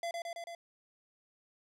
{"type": "tone with echo", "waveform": "square", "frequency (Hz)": 681, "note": "F5", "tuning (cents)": -44, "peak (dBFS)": -35, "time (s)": [0.03, 0.11], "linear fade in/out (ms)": 2, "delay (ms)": 110, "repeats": 4, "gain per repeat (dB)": -2, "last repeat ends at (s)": 0.55, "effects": ["low-pass 9000 Hz 12 dB/octave"]}